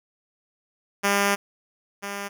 5% pulse tone pair in turn, 200.7 / 200.7 Hz, G3 / G3, +41 / +41 cents, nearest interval unison, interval 0 cents, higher neither, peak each -8 / -19 dBFS, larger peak first, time 1.03-1.36 / 2.02-2.29 s, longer first, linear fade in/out 20 ms, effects none

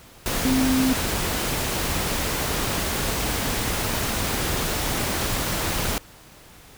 sine tone in noise, 260.6 Hz, C4, 7 cents flat, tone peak -18 dBFS, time 0.45-0.93 s, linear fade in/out 0 ms, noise pink, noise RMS -25 dBFS, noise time 0.26-5.98 s, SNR +4 dB, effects pink hiss -48 dBFS RMS until 6.77 s

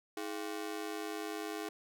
sawtooth ring-modulated tone, 370 Hz, F#4, in tune, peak -31 dBFS, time 0.17-1.69 s, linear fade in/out 2 ms, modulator 50.1 Hz, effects none

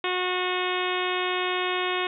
harmonic tone, 364.2 Hz, F#4, 27 cents flat, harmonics 1 / 2 / 3 / 4 / 5 / 6 / 7 / 8 / 9 / 10, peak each -29 / -33 / -31 / -36 / -35 / -34 / -34 / -36 / -37 / -37 dBFS, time 0.04-2.07 s, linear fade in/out 2 ms, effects none

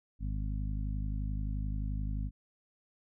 harmonic tone, 51.5 Hz, G#1, 14 cents flat, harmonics 1 / 2 / 3 / 4 / 5, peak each -33 / -39 / -43 / -45 / -47 dBFS, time 0.19-2.31 s, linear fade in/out 50 ms, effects none

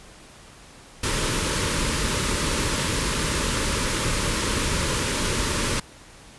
pink band-stop noise, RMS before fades -24 dBFS, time 1.03-5.8 s, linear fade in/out 5 ms, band 610 to 870 Hz, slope 96 dB/octave, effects pink hiss -47 dBFS RMS until 6.38 s + resampled to 24000 Hz

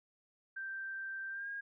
sine tone with pitch glide, 1568 to 1626.1 Hz, G6 to G#6, 0 to -37 cents, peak -39 dBFS, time 0.56-1.61 s, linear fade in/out 10 ms, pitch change +63 cents, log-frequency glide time 1.3-1.49 s, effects none

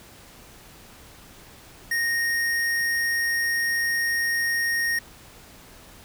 sine tone with hard clipping, 1859 Hz, A#6, 5 cents flat, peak -23 dBFS, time 1.91-4.99 s, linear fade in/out 5 ms, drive 18 dB, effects pink hiss -48 dBFS RMS until 6.04 s

